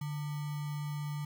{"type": "tone with sample-and-hold", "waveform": "sine", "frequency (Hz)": 147.3, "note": "D3", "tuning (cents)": 6, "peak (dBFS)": -34, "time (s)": [0.01, 1.25], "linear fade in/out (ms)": 5, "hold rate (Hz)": 1050, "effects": []}